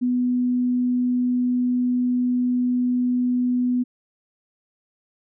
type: tone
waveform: sine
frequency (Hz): 247.9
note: B3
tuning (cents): +7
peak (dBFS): -18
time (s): 0.01-3.84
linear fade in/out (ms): 20
effects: none